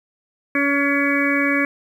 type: harmonic tone with a mistuned harmonic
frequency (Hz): 282.3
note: C#4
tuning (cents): +32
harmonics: 1 / 2 / 4 / 5 / 6 / 7 / 8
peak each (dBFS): -20 / -26 / -28 / -30 / -23 / -27 / -22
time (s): 0.55-1.65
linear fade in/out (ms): 2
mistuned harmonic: 7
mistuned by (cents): +23
effects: 8-bit